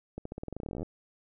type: accelerating click train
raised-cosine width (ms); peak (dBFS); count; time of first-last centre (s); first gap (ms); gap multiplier
2; -24; 21; 0.18-0.83; 74; 0.9
effects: none